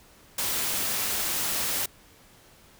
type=noise; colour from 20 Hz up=white; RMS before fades=-28 dBFS; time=0.38-1.86 s; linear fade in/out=5 ms; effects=pink hiss -55 dBFS RMS until 2.79 s